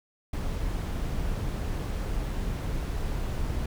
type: noise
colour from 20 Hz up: brown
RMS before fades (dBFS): -30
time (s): 0.33-3.66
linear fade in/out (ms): 5
effects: none